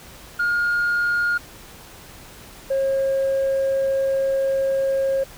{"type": "tone pair in turn", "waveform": "sine", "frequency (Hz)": [1422, 540.2], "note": ["F6", "C#5"], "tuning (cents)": [31, -45], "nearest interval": "octave + perfect fourth", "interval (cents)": 1676, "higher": "first", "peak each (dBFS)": -16, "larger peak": "neither", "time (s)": [[0.39, 1.38], [2.7, 5.24]], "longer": "second", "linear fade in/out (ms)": 10, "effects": ["tanh soft clip ceiling -16 dBFS", "pink hiss -43 dBFS RMS until 5.37 s"]}